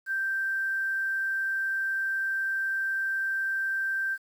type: tone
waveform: sine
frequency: 1568 Hz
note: G6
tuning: in tune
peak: -26 dBFS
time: 0.06-4.18 s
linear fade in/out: 50 ms
effects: 9-bit